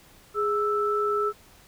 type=tone pair together; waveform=sine; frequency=415.3 / 1318.5 Hz; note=G#4 / E6; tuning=0 / 0 cents; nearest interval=octave + minor sixth; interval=2000 cents; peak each=-25 dBFS; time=0.34-1.33 s; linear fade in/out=50 ms; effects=pink hiss -54 dBFS RMS until 1.67 s